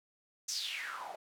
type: noise with band-pass filter sweep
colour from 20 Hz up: white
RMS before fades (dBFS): -40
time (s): 0.48-1.16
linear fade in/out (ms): 10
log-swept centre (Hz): 6300 to 600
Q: 5.8
effects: none